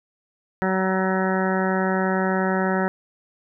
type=harmonic tone; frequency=188.6 Hz; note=F#3; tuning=33 cents sharp; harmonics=1 / 2 / 3 / 4 / 5 / 7 / 8 / 9 / 10; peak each=-23 / -26 / -28 / -29 / -30 / -31 / -32 / -33 / -33 dBFS; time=0.62-2.88 s; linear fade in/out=0 ms; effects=none